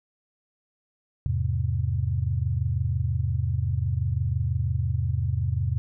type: chord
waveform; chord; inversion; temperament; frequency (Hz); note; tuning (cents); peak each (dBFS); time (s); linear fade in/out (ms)
sine; E augmented; none; just; 82.41 / 103.01 / 128.76; E2 / G#2 / B#2; 0 / -14 / -27; -27; 1.26-5.78; 0
effects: none